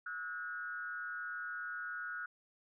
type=tone with frequency modulation; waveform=sine; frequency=1452 Hz; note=F#6; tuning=33 cents flat; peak=-39 dBFS; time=0.06-2.26 s; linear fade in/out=5 ms; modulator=157 Hz; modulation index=0.76; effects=none